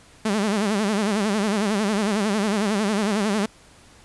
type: tone with vibrato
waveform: sawtooth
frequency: 207.7 Hz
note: G#3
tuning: in tune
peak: -16 dBFS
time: 0.25-3.46 s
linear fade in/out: 5 ms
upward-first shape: sine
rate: 11 Hz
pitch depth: 120 cents each way
effects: pink hiss -51 dBFS RMS until 4.04 s + resampled to 24000 Hz